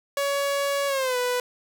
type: tone with pitch glide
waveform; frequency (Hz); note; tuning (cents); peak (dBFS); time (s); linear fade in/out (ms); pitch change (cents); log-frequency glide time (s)
sawtooth; 562 to 494.9; C#5 to B4; +24 to +4; -19; 0.17-1.4; 2; -220; 0.87-1.17
effects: none

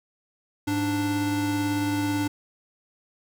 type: tone pair together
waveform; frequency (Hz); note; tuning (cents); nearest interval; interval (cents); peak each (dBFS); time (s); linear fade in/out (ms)
square; 104.05 / 294; G#2 / D4; +4 / +2; octave + tritone; 1798; -31 / -25; 0.67-2.28; 10
effects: none

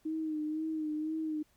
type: tone with vibrato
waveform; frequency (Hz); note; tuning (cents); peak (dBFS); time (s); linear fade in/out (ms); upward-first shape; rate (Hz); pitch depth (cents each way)
sine; 311.1; D#4; 0; -32; 0.05-1.43; 10; sine; 2; 41
effects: pink hiss -70 dBFS RMS until 1.56 s

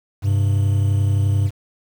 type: tone pair together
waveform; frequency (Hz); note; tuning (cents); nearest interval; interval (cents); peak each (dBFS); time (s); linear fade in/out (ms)
triangle; 99 / 130.52; G2 / C3; +18 / -4; perfect fourth; 478; -13 / -22; 0.22-1.51; 50
effects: 7-bit

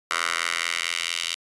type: tone with high-pass filter sweep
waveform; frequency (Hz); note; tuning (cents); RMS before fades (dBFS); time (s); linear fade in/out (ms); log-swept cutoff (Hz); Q
10% pulse; 84.5; E2; +43; -27; 0.11-1.35; 0; 1400 to 3000; 1.8
effects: resampled to 24000 Hz

